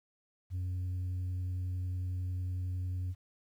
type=tone; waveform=sine; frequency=91.1 Hz; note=F#2; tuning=26 cents flat; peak=-30 dBFS; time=0.5-3.15 s; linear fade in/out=50 ms; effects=tanh soft clip ceiling -32 dBFS + 11-bit